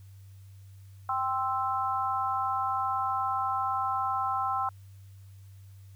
sine chord, C major, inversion second, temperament equal, 784 / 1046.5 / 1318.5 Hz, G5 / C6 / E6, 0 / 0 / 0 cents, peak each -31 dBFS, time 1.09-4.69 s, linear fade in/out 2 ms, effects added 97 Hz sine -47 dBFS peak until 5.95 s + white hiss -66 dBFS RMS until 5.95 s

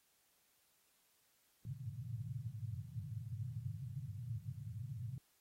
pink band-pass noise, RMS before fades -45 dBFS, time 1.65-5.18 s, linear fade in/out 2 ms, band 100 to 140 Hz, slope 48 dB/octave, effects white hiss -75 dBFS RMS until 5.4 s + AAC 48 kbps

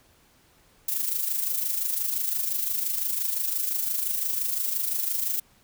violet noise with amplitude modulation, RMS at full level -25 dBFS, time 0.88-5.4 s, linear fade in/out 5 ms, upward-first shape sine, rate 25.8 Hz, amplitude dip 55%, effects pink hiss -60 dBFS RMS until 5.63 s

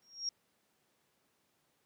sine tone with exponential growth, 5588 Hz, F8, in tune, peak -30 dBFS, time 0.02-0.29 s, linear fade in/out 2 ms, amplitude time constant 57 ms, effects pink hiss -75 dBFS RMS until 1.85 s + high-pass 150 Hz 12 dB/octave

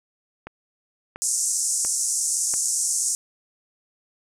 click train, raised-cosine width 0.5 ms, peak -20 dBFS, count 4, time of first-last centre 0.47-2.539 s, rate 1.45 Hz
white band-pass noise, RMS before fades -24 dBFS, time 1.22-3.15 s, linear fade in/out 0 ms, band 5900 to 9400 Hz, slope 48 dB/octave
effects none

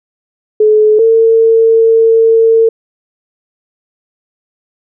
sine tone pair in turn, 428.3 / 451.8 Hz, A4 / A4, -47 / +46 cents, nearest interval minor second, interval 93 cents, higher second, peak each -4 dBFS, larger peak neither, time 0.6-0.99 / 0.99-2.69 s, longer second, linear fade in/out 5 ms, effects none

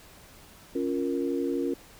sine chord, Bb minor, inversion first, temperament equal, 277.2 / 349.2 / 466.2 Hz, Db4 / F4 / Bb4, 0 / 0 / 0 cents, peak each -29 / -30 / -32 dBFS, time 0.75-1.74 s, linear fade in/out 5 ms, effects pink hiss -52 dBFS RMS until 1.99 s

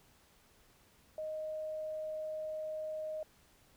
sine tone with vibrato, 622.3 Hz, D#5, in tune, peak -37 dBFS, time 1.18-3.23 s, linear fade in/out 2 ms, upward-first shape sine, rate 20 Hz, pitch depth 8 cents each way, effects pink hiss -66 dBFS RMS until 3.76 s

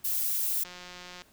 violet noise, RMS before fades -29 dBFS, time 0.04-0.64 s, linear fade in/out 10 ms
click train, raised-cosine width 0.2 ms, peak -27 dBFS, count 103, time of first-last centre 0.65-1.22 s, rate 179 Hz
effects pink hiss -61 dBFS RMS until 1.32 s

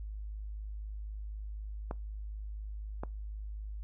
clicks, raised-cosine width 1 ms, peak -23 dBFS, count 2, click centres 1.911 / 3.035 s, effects noise-tail reverb RT60 0.2 s tail -22 dB re dry + added 52 Hz sine -38 dBFS peak until 3.83 s

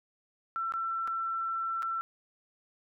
sine tone with dropouts, 1343 Hz, E6, 32 cents sharp, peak -30 dBFS, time 0.56-2.01 s, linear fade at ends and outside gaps 0 ms, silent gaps 0.722-0.738 / 1.075-1.079 / 1.823-1.829 s, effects none

